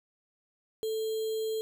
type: tone with sample-and-hold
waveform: sine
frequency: 440 Hz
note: A4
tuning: in tune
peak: -29 dBFS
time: 0.83-1.61 s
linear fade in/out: 0 ms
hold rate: 3675 Hz
effects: none